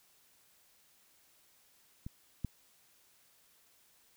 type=clicks; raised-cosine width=5 ms; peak=-29 / -22 dBFS; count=2; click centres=2.065 / 2.447 s; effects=white hiss -67 dBFS RMS until 4.16 s